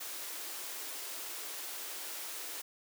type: high-pass noise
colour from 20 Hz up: white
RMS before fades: -42 dBFS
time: 0-2.62 s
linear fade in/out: 10 ms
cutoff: 280 Hz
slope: 96 dB/octave
effects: none